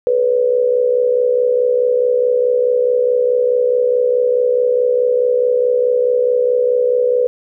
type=tone with amplitude modulation; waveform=sine; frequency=493.6 Hz; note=B4; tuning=1 cent flat; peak=-8 dBFS; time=0.07-7.27 s; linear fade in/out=0 ms; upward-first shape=sine; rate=64.7 Hz; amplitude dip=70%; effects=none